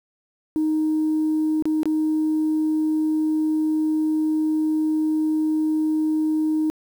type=tone with dropouts; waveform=sine; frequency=311.1 Hz; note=D#4; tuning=in tune; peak=-17 dBFS; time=0.56-6.7 s; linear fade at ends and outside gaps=0 ms; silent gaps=1.624-1.655 / 1.832-1.856 s; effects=tanh soft clip ceiling -15 dBFS + 8-bit